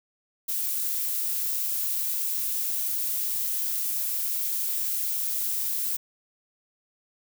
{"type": "noise", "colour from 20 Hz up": "violet", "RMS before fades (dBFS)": -28, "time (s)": [0.48, 5.97], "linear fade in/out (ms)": 10, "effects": []}